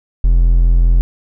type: tone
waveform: triangle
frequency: 42.54 Hz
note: F1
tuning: 45 cents flat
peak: -5 dBFS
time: 0.24-1.01 s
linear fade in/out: 0 ms
effects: none